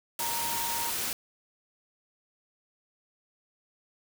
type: tone in noise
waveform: sine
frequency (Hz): 932.3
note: A#5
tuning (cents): 0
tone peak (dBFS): -34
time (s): 0.2-0.9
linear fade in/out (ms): 2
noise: white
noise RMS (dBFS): -32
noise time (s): 0.19-1.13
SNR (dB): -5
effects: none